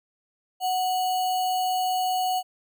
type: tone with sample-and-hold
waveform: sine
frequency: 740 Hz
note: F#5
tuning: in tune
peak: -22 dBFS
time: 0.6-2.43 s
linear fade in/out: 50 ms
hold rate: 3675 Hz
effects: none